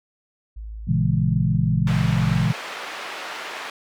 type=tone; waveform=sine; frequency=53.9 Hz; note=A1; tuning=35 cents flat; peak=-31 dBFS; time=0.56-2.46 s; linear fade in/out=10 ms
type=chord; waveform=sine; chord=A# half-diminished seventh; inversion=none; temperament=equal; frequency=116.54 / 138.59 / 164.81 / 207.7 Hz; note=A#2 / C#3 / E3 / G#3; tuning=0 / 0 / 0 / 0 cents; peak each=-22 / -23 / -21 / -27 dBFS; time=0.87-2.53 s; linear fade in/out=20 ms
type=band-pass noise; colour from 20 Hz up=white; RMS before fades=-33 dBFS; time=1.87-3.7 s; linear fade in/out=2 ms; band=460 to 2300 Hz; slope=12 dB/octave
effects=none